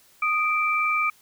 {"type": "tone pair together", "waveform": "sine", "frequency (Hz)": [1240.6, 2342], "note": ["D#6", "D7"], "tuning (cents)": [-5, -5], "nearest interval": "major seventh", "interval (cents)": 1100, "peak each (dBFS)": -23, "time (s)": [0.22, 1.1], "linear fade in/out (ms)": 5, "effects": ["white hiss -57 dBFS RMS until 1.21 s"]}